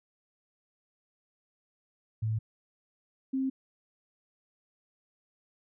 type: tone pair in turn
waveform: sine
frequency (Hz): 110 / 265.4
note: A2 / C4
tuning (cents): 0 / +25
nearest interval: octave + minor third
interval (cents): 1525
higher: second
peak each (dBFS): -27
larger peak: neither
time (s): 2.22-2.39 / 3.33-3.5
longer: neither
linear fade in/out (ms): 10
effects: none